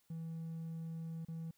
triangle tone with dropouts, 163.4 Hz, E3, 15 cents flat, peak -38 dBFS, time 0.1-1.51 s, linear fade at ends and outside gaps 5 ms, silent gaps 1.25-1.283 s, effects tanh soft clip ceiling -35 dBFS + white hiss -75 dBFS RMS until 1.57 s

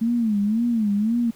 sine tone with vibrato, 220 Hz, A3, in tune, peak -18 dBFS, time 0.01-1.31 s, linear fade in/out 10 ms, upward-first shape sine, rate 1.9 Hz, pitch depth 150 cents each way, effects pink hiss -52 dBFS RMS until 1.35 s

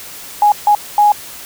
sine tone bursts at uneven times, 830.6 Hz, G#5, in tune, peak -6 dBFS, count 3, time 0.42-0.52 / 0.67-0.75 / 0.98-1.12 s, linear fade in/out 2 ms, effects white hiss -32 dBFS RMS until 1.45 s

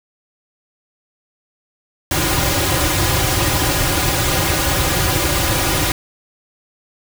pink noise with comb filter, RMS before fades -17 dBFS, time 2.11-5.92 s, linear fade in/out 2 ms, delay 4.5 ms, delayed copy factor -0.9, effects none

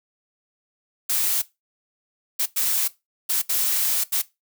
blue noise bursts at uneven times, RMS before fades -22 dBFS, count 6, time 1.09-1.42 / 2.39-2.46 / 2.56-2.88 / 3.29-3.42 / 3.49-4.04 / 4.12-4.22 s, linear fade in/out 10 ms, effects noise-tail reverb RT60 0.2 s tail -18 dB re dry

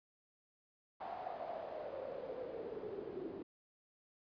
pink noise with band-pass filter sweep, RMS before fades -45 dBFS, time 1-3.43 s, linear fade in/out 10 ms, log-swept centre 780 to 350 Hz, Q 6.7, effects resampled to 11025 Hz

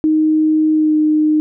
sine tone with pitch glide, 311.1 to 306.6 Hz, D#4 to D#4, 0 to -25 cents, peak -10 dBFS, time 0.04-1.4 s, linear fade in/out 0 ms, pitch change -25 cents, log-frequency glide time 0.73-0.96 s, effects none

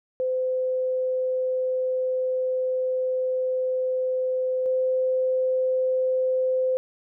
sine tone pair in turn, 513 / 515.3 Hz, C5 / C5, -34 / -27 cents, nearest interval unison, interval 7 cents, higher second, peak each -22 / -20 dBFS, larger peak second, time 0.2-4.66 / 4.66-6.77 s, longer first, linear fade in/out 0 ms, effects none

